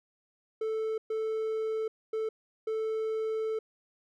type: tone bursts at uneven times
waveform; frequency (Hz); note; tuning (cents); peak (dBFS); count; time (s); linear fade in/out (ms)
triangle; 440; A4; 0; -27; 4; 0.61-0.98 / 1.1-1.88 / 2.13-2.29 / 2.67-3.59; 5
effects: none